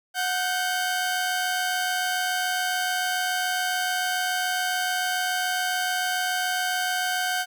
sawtooth tone pair together, 732 / 1551 Hz, F#5 / G6, -19 / -19 cents, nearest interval octave + minor second, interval 1300 cents, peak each -23 dBFS, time 0.14-7.46 s, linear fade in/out 50 ms, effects none

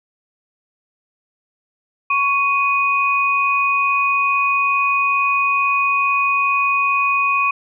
sine tone pair together, 1108.7 / 2489 Hz, C#6 / D#7, 0 / 0 cents, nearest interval octave + major second, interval 1400 cents, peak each -17 dBFS, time 2.1-7.51 s, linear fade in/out 5 ms, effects none

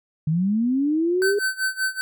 sine linear sweep, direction up, 149 to 415.3 Hz, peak -18 dBFS, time 0.27-1.39 s, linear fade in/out 5 ms
square tone with tremolo, 1530 Hz, G6, 42 cents flat, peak -20 dBFS, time 1.22-2.01 s, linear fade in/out 0 ms, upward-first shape sine, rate 5.2 Hz, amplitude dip 90%
effects none

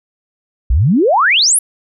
sine exponential sweep, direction up, 51.91 to 11560 Hz, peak -8 dBFS, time 0.7-1.59 s, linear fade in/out 5 ms, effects none

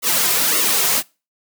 white noise with flanger, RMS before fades -17 dBFS, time 0.02-1.03 s, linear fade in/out 50 ms, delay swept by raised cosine 1.2 to 3.6 ms, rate 1.8 Hz, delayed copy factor -0.85, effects noise-tail reverb RT60 0.3 s tail -24 dB re dry + high-pass 200 Hz 12 dB/octave

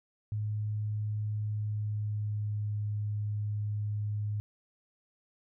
sine tone with pitch glide, 106 to 104.66 Hz, G#2 to G#2, +36 to +14 cents, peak -30 dBFS, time 0.32-4.4 s, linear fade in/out 0 ms, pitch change -22 cents, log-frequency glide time 1.43-2.76 s, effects none

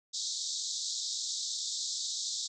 pink band-pass noise, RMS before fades -36 dBFS, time 0.13-2.48 s, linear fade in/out 20 ms, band 3600 to 7700 Hz, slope 96 dB/octave, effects none

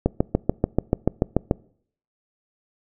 click train, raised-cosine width 2 ms, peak -4 dBFS, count 11, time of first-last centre 0.06-1.511 s, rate 6.89 Hz, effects noise-tail reverb RT60 0.6 s tail -24 dB re dry

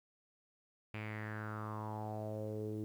sawtooth tone with low-pass filter sweep, 107.4 Hz, A2, 41 cents flat, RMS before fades -42 dBFS, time 0.94-2.84 s, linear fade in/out 0 ms, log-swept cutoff 2500 to 350 Hz, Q 5.2, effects 11-bit

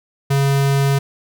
square tone, 138.59 Hz, C#3, in tune, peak -14 dBFS, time 0.3-0.99 s, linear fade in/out 10 ms, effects none

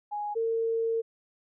sine tone pair in turn, 830.6 / 454.7 Hz, G#5 / A#4, 0 / -43 cents, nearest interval minor seventh, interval 1043 cents, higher first, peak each -30 / -25 dBFS, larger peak second, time 0.11-0.35 / 0.35-1.02 s, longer second, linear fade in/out 20 ms, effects none

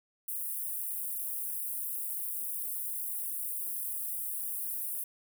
white high-pass noise, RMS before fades -36 dBFS, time 0.28-5.04 s, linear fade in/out 5 ms, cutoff 9400 Hz, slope 48 dB/octave, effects none

